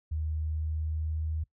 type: tone with pitch glide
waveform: sine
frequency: 77.78 to 78.68 Hz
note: D#2 to D#2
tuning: 0 to +20 cents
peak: -29 dBFS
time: 0.11-1.44 s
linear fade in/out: 10 ms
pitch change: +20 cents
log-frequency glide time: 0.4-1.32 s
effects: noise-tail reverb RT60 0.1 s tail -21 dB re dry